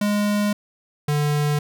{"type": "tone pair in turn", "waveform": "square", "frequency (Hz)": [206.7, 147.6], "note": ["G#3", "D3"], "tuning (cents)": [-8, 9], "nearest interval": "tritone", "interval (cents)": 583, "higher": "first", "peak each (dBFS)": -19, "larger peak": "neither", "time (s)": [[0.01, 0.53], [1.08, 1.59]], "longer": "first", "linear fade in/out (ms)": 5, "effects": []}